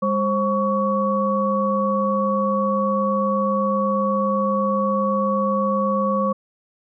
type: tone cluster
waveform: sine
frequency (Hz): 202.6 / 532 / 1123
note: G#3 / C5 / C#6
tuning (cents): -43 / +29 / +22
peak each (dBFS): -22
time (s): 0.02-6.33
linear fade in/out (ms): 10
effects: none